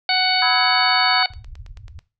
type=harmonic tone; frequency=744 Hz; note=F#5; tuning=9 cents sharp; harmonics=1 / 2 / 3 / 4 / 5 / 6; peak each=-21 / -25 / -22 / -28 / -25 / -20 dBFS; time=0.09-1.26 s; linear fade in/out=2 ms
type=chord; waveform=sine; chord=E major; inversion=second; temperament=equal with one note detuned; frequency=987.8 / 1289.9 / 1661.2 Hz; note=B5 / E6 / G#6; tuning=0 / -38 / 0 cents; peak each=-24 dBFS; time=0.42-1.23 s; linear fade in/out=2 ms
type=click train; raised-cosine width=0.2 ms; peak=-28 dBFS; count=11; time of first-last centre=0.9-1.991 s; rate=9.17 Hz
type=low-pass noise; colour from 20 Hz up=pink; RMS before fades=-38 dBFS; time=1.3-1.99 s; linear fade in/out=5 ms; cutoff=110 Hz; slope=48 dB/octave
effects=noise-tail reverb RT60 0.3 s tail -18 dB re dry